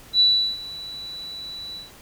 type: tone with ADSR envelope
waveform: sine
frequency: 3951 Hz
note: B7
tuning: in tune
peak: -12 dBFS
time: 0.13-1.91 s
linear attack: 67 ms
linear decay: 370 ms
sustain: -20 dB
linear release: 150 ms
effects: pink hiss -47 dBFS RMS until 2.01 s